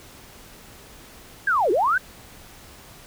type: linear two-way sweep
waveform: sine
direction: down then up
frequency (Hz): 1661.2 to 329.6 to 1593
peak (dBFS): -17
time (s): 1.47-1.98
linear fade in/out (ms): 5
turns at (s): 1.71
effects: pink hiss -46 dBFS RMS until 3.06 s